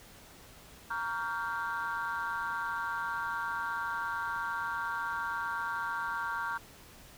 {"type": "chord", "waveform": "sine", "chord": "G half-diminished seventh", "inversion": "first", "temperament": "equal with one note detuned", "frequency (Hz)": [932.3, 1132, 1396.9, 1568], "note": ["Bb5", "Db6", "F6", "G6"], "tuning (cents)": [0, 36, 0, 0], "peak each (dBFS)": [-36, -38, -36, -37], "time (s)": [0.9, 6.58], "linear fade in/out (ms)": 10, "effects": ["tanh soft clip ceiling -26 dBFS", "pink hiss -54 dBFS RMS until 7.17 s"]}